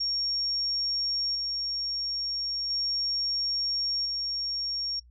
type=tone with tremolo; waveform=sine; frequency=5540 Hz; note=F8; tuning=15 cents flat; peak=-26 dBFS; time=0-5 s; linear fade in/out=10 ms; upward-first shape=square; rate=0.37 Hz; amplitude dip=25%; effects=noise-tail reverb RT60 0.1 s tail -25 dB re dry + added 60 Hz sine -52 dBFS peak until 5.1 s